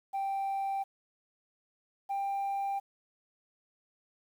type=tone pair in turn; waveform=sine; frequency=784 / 791.7 Hz; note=G5 / G5; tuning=0 / +17 cents; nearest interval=unison; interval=17 cents; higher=second; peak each=-28 dBFS; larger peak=neither; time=0.13-0.84 / 2.09-2.8 s; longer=neither; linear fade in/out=20 ms; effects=tanh soft clip ceiling -29 dBFS + 10-bit